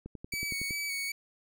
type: click train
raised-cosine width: 3 ms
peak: -28 dBFS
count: 8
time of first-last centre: 0.06-0.708 s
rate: 10.8 Hz
type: tone with vibrato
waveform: sawtooth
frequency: 2259 Hz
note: C#7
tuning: 32 cents sharp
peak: -29 dBFS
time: 0.32-1.12 s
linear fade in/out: 5 ms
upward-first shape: square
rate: 2.6 Hz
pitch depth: 23 cents each way
effects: none